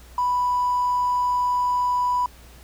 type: tone with hard clipping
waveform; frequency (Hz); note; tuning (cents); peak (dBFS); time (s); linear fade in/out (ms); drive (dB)
triangle; 987.8; B5; 0; -19; 0.18-2.26; 2; 3
effects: added 60 Hz sine -45 dBFS peak until 2.63 s + pink hiss -50 dBFS RMS until 2.63 s